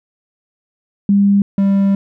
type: tone pair in turn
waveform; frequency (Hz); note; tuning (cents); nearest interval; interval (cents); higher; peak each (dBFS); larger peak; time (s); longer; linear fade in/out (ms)
sine / triangle; 200.3 / 197.09; G3 / G3; +38 / +10; unison; 28; first; -8; neither; 1.09-1.42 / 1.58-1.95; second; 2
effects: none